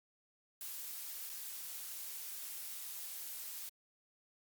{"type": "noise with dropouts", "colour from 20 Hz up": "blue", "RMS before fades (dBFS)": -45, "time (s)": [0.61, 3.69], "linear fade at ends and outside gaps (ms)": 1, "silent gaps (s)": [1.294, 1.298], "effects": ["Opus 48 kbps"]}